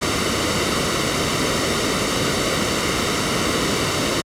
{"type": "noise with comb filter", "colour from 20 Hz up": "pink", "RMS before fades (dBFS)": -20, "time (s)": [0.01, 4.22], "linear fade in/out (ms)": 20, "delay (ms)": 1.2, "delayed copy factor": -0.55, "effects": ["high-pass 60 Hz 12 dB/octave", "low-pass 8000 Hz 12 dB/octave"]}